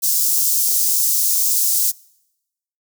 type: high-pass noise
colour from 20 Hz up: white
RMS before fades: -17 dBFS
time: 0.02-1.92 s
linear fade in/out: 20 ms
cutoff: 5400 Hz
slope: 24 dB/octave
effects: noise-tail reverb RT60 0.9 s tail -25 dB re dry